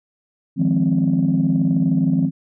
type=chord; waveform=sine; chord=F minor seventh; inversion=third; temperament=equal; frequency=155.56 / 174.61 / 207.7 / 261.6 Hz; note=Eb3 / F3 / Ab3 / C4; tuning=0 / 0 / 0 / 0 cents; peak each=-20 / -18 / -23 / -18 dBFS; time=0.56-2.31 s; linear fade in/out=50 ms; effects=tanh soft clip ceiling -8 dBFS